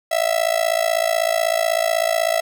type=tone with amplitude modulation; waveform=45% pulse; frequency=659.3 Hz; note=E5; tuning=in tune; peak=-13 dBFS; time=0.11-2.41 s; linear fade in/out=10 ms; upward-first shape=sine; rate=56.1 Hz; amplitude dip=95%; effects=none